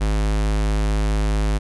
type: tone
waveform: square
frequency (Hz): 52.3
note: G#1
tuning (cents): +13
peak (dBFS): -18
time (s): 0-1.59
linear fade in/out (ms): 20
effects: resampled to 24000 Hz